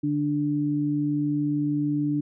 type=tone pair together; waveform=sine; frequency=146.85 / 293.7 Hz; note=D3 / D4; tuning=0 / 0 cents; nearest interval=octave; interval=1200 cents; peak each=-28 / -23 dBFS; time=0.03-2.21 s; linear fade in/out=10 ms; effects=none